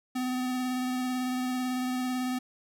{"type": "tone with vibrato", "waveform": "square", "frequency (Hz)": 253.2, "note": "B3", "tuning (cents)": 43, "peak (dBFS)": -29, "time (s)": [0.15, 2.39], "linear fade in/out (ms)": 10, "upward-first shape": "triangle", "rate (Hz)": 18, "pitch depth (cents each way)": 20, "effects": []}